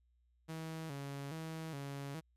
sawtooth tone with vibrato, 150 Hz, D3, 37 cents sharp, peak -38 dBFS, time 0.48-2.21 s, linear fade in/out 20 ms, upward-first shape square, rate 1.2 Hz, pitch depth 120 cents each way, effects added 60 Hz sine -70 dBFS peak until 2.36 s + resampled to 32000 Hz

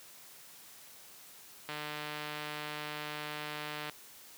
click train, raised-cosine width 0.3 ms, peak -23 dBFS, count 332, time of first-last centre 1.69-3.897 s, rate 150 Hz, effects white hiss -54 dBFS RMS until 4.37 s + high-pass 100 Hz 12 dB/octave

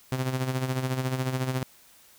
sawtooth tone with tremolo, 129.7 Hz, C3, 15 cents flat, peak -20 dBFS, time 0.12-1.63 s, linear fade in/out 0 ms, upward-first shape sine, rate 14 Hz, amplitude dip 60%, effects white hiss -56 dBFS RMS until 2.18 s

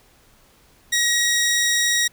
15% pulse tone, 1897 Hz, A#6, 30 cents sharp, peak -11 dBFS, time 0.92-2.08 s, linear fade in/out 10 ms, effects pink hiss -55 dBFS RMS until 2.12 s

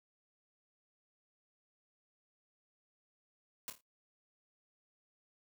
white noise with echo, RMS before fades -42 dBFS, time 3.68-3.7 s, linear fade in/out 0 ms, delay 27 ms, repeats 4, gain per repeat -8 dB, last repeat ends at 3.808 s, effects noise-tail reverb RT60 0.1 s tail -17 dB re dry

